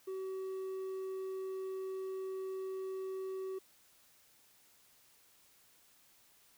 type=tone with hard clipping; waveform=sine; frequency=380 Hz; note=F#4; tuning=46 cents sharp; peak=-39 dBFS; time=0.07-3.59 s; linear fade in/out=10 ms; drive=3 dB; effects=white hiss -66 dBFS RMS until 6.57 s